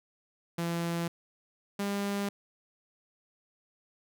sawtooth tone pair in turn, 169.5 / 200.9 Hz, E3 / G3, +49 / +43 cents, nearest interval minor third, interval 294 cents, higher second, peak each -26 dBFS, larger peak neither, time 0.58-1.08 / 1.79-2.29 s, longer neither, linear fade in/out 5 ms, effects none

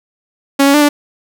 sawtooth tone with pitch steps, 277 / 279.4 / 296.1 / 291.5 Hz, C#4 / C#4 / D4 / D4, -1 / +14 / +14 / -13 cents, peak -3 dBFS, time 0.59-0.89 s, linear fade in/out 10 ms, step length 75 ms, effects none

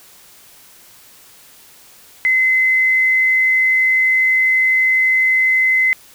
sine tone, 2048 Hz, C7, 38 cents flat, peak -11 dBFS, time 2.25-5.93 s, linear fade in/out 0 ms, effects white hiss -45 dBFS RMS until 6.14 s

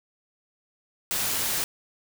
white noise, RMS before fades -27 dBFS, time 1.11-1.64 s, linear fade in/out 0 ms, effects none

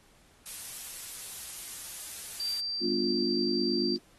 blue noise, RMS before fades -39 dBFS, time 0.46-2.6 s, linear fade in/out 0 ms
sine tone, 4690 Hz, D8, 3 cents flat, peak -31 dBFS, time 2.4-3.96 s, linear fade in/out 0 ms
sine chord, G dominant seventh, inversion none, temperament just, 196 / 245 / 294 / 352.8 Hz, G3 / B3 / D4 / F4, 0 / -14 / +2 / +18 cents, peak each -36 / -31 / -35 / -30 dBFS, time 2.8-3.99 s, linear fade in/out 50 ms
effects pink hiss -62 dBFS RMS until 4.18 s + AAC 32 kbps

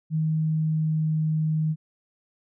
sine tone with pitch glide, 157.4 to 156.4 Hz, D#3 to D#3, +20 to +9 cents, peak -21 dBFS, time 0.1-1.76 s, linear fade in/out 50 ms, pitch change -11 cents, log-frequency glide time 0.38-1.2 s, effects none

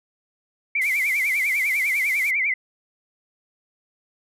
sine tone with vibrato, 2184 Hz, C#7, 26 cents flat, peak -19 dBFS, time 0.75-2.54 s, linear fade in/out 5 ms, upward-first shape triangle, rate 10 Hz, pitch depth 170 cents each way
blue noise, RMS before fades -35 dBFS, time 0.81-2.31 s, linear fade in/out 10 ms
effects resampled to 32000 Hz

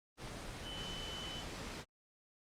sine tone in noise, 3020 Hz, F#7, 35 cents sharp, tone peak -45 dBFS, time 0.62-1.44 s, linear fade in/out 50 ms, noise pink, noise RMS -45 dBFS, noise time 0.17-1.85 s, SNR -3 dB, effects low-pass 7000 Hz 12 dB/octave + Opus 32 kbps

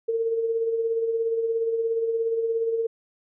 sine tone with tremolo, 455.6 Hz, A#4, 40 cents flat, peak -20 dBFS, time 0.08-2.87 s, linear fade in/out 10 ms, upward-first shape sine, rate 17 Hz, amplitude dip 45%, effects none

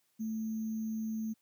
sine tone with sample-and-hold, 220.2 Hz, A3, 2 cents sharp, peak -33 dBFS, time 0.19-1.34 s, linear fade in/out 20 ms, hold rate 6300 Hz, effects white hiss -75 dBFS RMS until 1.41 s + high-pass 80 Hz 12 dB/octave

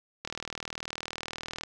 click train, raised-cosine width 0.2 ms, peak -17 dBFS, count 56, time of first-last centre 0.25-1.635 s, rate 39.7 Hz, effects none

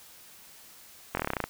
slowing click train, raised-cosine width 0.5 ms, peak -13 dBFS, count 11, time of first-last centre 1.15-1.44 s, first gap 22 ms, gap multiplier 1.06, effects white hiss -52 dBFS RMS until 1.49 s

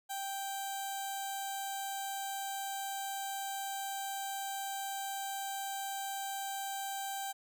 15% pulse tone with notch filter, 784 Hz, G5, in tune, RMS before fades -39 dBFS, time 0.09-7.33 s, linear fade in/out 20 ms, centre 2100 Hz, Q 0.55, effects none

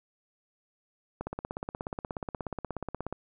click train, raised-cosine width 1 ms, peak -20 dBFS, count 33, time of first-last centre 1.21-3.126 s, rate 16.7 Hz, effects none

